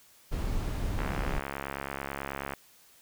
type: noise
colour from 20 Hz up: brown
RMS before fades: -31 dBFS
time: 0.31-1.4 s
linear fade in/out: 20 ms
type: click train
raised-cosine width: 0.5 ms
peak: -19 dBFS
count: 108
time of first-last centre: 0.99-2.536 s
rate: 69.2 Hz
effects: white hiss -59 dBFS RMS until 3.01 s